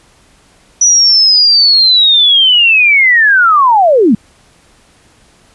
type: linear sweep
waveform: sine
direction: down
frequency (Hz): 5920 to 187.6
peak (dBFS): -4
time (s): 0.81-4.15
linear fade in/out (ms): 5
effects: pink hiss -47 dBFS RMS until 5.54 s + resampled to 24000 Hz